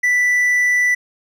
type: tone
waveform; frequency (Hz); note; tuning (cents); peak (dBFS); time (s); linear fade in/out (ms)
triangle; 1975.5; B6; 0; -11; 0.03-0.95; 10
effects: none